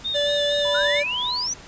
sine tone with vibrato, 3598 Hz, A7, 38 cents sharp, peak -23 dBFS, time 0.04-1.01 s, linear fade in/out 20 ms, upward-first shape sine, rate 4.3 Hz, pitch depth 56 cents each way
square tone, 580 Hz, D5, 22 cents flat, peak -22 dBFS, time 0.14-1.04 s, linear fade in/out 20 ms
triangle tone with tremolo, 987.8 Hz, B5, in tune, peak -25 dBFS, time 0.65-1.47 s, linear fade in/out 0 ms, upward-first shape triangle, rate 2 Hz, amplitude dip 85%
sine exponential sweep, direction up, 1396.9 to 6120 Hz, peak -23 dBFS, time 0.74-1.54 s, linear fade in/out 10 ms
effects pink hiss -43 dBFS RMS until 1.67 s + resampled to 16000 Hz

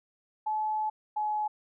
sine tone pair in turn, 860 / 848.2 Hz, A5 / G#5, -40 / +36 cents, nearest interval unison, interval 24 cents, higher first, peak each -27 dBFS, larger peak neither, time 0.46-0.9 / 1.16-1.48 s, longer first, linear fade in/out 10 ms, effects none

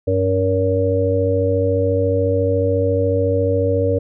harmonic tone with a mistuned harmonic, 94.1 Hz, F#2, 30 cents sharp, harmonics 1 / 3 / 5 / 6, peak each -19 / -24 / -18 / -21 dBFS, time 0.07-3.99 s, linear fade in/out 10 ms, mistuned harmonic 1, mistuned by +48 cents, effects none

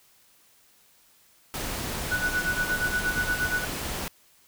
pink noise, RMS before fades -32 dBFS, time 1.54-4.08 s, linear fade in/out 0 ms
sine tone with tremolo, 1480 Hz, F#6, in tune, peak -22 dBFS, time 2.11-3.65 s, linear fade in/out 10 ms, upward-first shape sine, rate 8.5 Hz, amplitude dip 80%
effects white hiss -60 dBFS RMS until 4.47 s

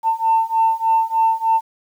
sine beating tone pair, 896 / 899.3 Hz, A5 / A5, +31 / +38 cents, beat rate 3.3 Hz, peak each -17 / -16 dBFS, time 0.03-1.61 s, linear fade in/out 50 ms, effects tanh soft clip ceiling -7 dBFS + 8-bit

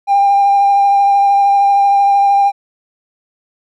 triangle tone with vibrato, 799 Hz, G5, 33 cents sharp, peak -4 dBFS, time 0.07-2.52 s, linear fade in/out 50 ms, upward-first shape triangle, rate 13 Hz, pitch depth 17 cents each way, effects tanh soft clip ceiling -4 dBFS

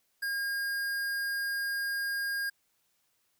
square tone, 1620 Hz, G#6, 43 cents flat, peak -31 dBFS, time 0.22-2.5 s, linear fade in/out 10 ms, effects white hiss -74 dBFS RMS until 3.39 s

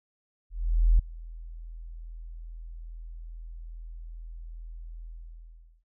sine tone with ADSR envelope, 41.2 Hz, E1, in tune, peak -15 dBFS, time 0.5-5.84 s, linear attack 490 ms, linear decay 6 ms, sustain -23 dB, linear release 790 ms, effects none

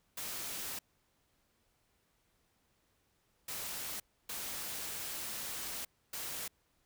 white noise bursts at uneven times, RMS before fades -41 dBFS, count 4, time 0.17-0.79 / 3.48-4 / 4.29-5.85 / 6.13-6.48 s, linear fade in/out 5 ms, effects pink hiss -75 dBFS RMS until 6.85 s

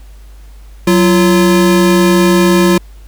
square tone pair together, 185 / 344.4 Hz, F#3 / F4, 0 / -24 cents, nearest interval major seventh, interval 1076 cents, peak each -10 dBFS, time 0.87-2.78 s, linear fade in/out 5 ms, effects added 50 Hz sine -32 dBFS peak until 3.07 s + pink hiss -48 dBFS RMS until 3.07 s

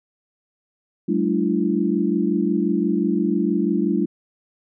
sine tone cluster, 189.7 / 215.5 / 294.3 / 339.5 Hz, F#3 / A3 / D4 / F4, +43 / -36 / +4 / -49 cents, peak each -23 dBFS, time 1.08-4.06 s, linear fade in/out 10 ms, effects none

